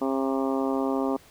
harmonic tone with a mistuned harmonic, 134.5 Hz, C3, 48 cents sharp, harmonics 2 / 3 / 4 / 5 / 6 / 7 / 8 / 9, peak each -26 / -30 / -32 / -34 / -36 / -37 / -38 / -39 dBFS, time 0.01-1.17 s, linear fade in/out 10 ms, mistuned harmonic 9, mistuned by -35 cents, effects pink hiss -54 dBFS RMS until 1.3 s

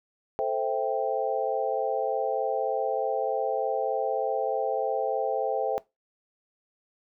sine chord, A minor seventh, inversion none, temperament equal, 440 / 523.3 / 659.3 / 784 Hz, A4 / C5 / E5 / G5, 0 / 0 / 0 / 0 cents, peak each -30 dBFS, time 0.39-5.78 s, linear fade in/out 0 ms, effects noise-tail reverb RT60 0.2 s tail -20 dB re dry

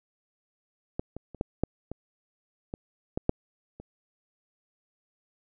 clicks, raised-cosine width 2 ms, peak -16 / -24 / -29 / -14 / -11 / -22 / -21 / -15 / -8 / -29 dBFS, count 10, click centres 0.995 / 1.166 / 1.347 / 1.411 / 1.636 / 1.916 / 2.739 / 3.175 / 3.294 / 3.8 s, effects none

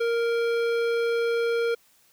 sine tone with hard clipping, 466.2 Hz, A#4, in tune, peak -24 dBFS, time 0-1.75 s, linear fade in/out 10 ms, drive 14 dB, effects white hiss -61 dBFS RMS until 2.12 s

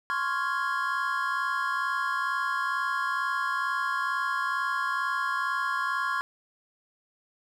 triangle chord, Db major seventh, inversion third, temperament equal, 1046.5 / 1108.7 / 1396.9 / 1661.2 Hz, C6 / Db6 / F6 / Ab6, 0 / 0 / 0 / 0 cents, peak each -30 dBFS, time 0.1-6.21 s, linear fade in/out 0 ms, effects none

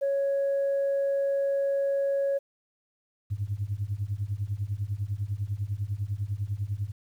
sine tone, 554.4 Hz, C#5, in tune, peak -22 dBFS, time 0.01-2.39 s, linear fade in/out 20 ms
sine tone with tremolo, 101.5 Hz, G#2, 39 cents flat, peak -23 dBFS, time 3.3-6.92 s, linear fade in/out 20 ms, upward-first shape triangle, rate 10 Hz, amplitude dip 100%
effects tanh soft clip ceiling -21 dBFS + 10-bit

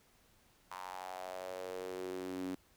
sawtooth tone with high-pass filter sweep, 92.5 Hz, F#2, in tune, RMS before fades -43 dBFS, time 0.71-2.55 s, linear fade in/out 5 ms, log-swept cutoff 1000 to 260 Hz, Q 4.6, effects pink hiss -68 dBFS RMS until 2.76 s

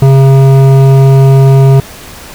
triangle tone with hard clipping, 135.2 Hz, C#3, 43 cents flat, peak -3 dBFS, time 0.02-1.8 s, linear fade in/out 2 ms, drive 16 dB, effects pink hiss -29 dBFS RMS until 2.34 s

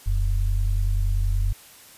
sine tone pair together, 41.97 / 92.5 Hz, E1 / F#2, +32 / 0 cents, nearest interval octave + major second, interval 1368 cents, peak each -20 / -25 dBFS, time 0.06-1.53 s, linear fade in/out 10 ms, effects white hiss -48 dBFS RMS until 1.97 s + resampled to 32000 Hz

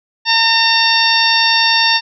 harmonic tone, 910 Hz, A#5, 42 cents flat, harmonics 1 / 2 / 3 / 4 / 5 / 6, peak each -17 / -17 / -17 / -17 / -17 / -17 dBFS, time 0.25-2.01 s, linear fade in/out 50 ms, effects none

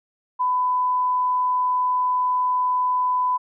sine tone, 1001 Hz, B5, 23 cents sharp, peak -18 dBFS, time 0.39-3.38 s, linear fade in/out 20 ms, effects none

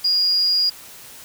sine tone, 4857 Hz, D#8, 43 cents flat, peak -15 dBFS, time 0.04-0.7 s, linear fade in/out 10 ms, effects white hiss -41 dBFS RMS until 1.24 s

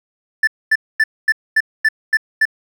triangle tone bursts, 1760 Hz, A6, in tune, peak -8 dBFS, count 8, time 0.43-2.454 s, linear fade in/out 5 ms, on 43 ms, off 240 ms, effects none

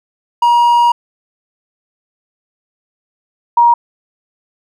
triangle / sine tone pair in turn, 952 / 946.6 Hz, A#5 / A#5, +36 / +26 cents, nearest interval unison, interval 10 cents, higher first, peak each -5 dBFS, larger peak neither, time 0.42-0.92 / 3.57-3.74 s, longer first, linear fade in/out 5 ms, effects none

